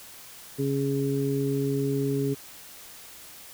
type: harmonic tone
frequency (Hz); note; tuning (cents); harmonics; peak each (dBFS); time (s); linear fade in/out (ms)
138.3; C#3; -4; 1 / 2 / 3; -28 / -28 / -28; 0.58-2.35; 20
effects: white hiss -46 dBFS RMS until 3.53 s